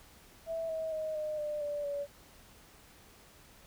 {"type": "tone with pitch steps", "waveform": "sine", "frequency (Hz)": [656, 641, 626.4, 612.1, 598.1, 584.4, 571.1], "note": ["E5", "E5", "D#5", "D#5", "D5", "D5", "D5"], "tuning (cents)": [-9, -49, 11, -28, 31, -9, -49], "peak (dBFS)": -33, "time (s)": [0.46, 2.07], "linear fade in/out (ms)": 50, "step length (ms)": 230, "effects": ["pink hiss -58 dBFS RMS until 3.66 s"]}